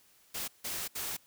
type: noise bursts at uneven times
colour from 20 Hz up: white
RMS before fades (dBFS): -37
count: 3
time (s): 0.34-0.48 / 0.64-0.88 / 0.95-1.17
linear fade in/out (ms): 10
effects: white hiss -64 dBFS RMS until 1.26 s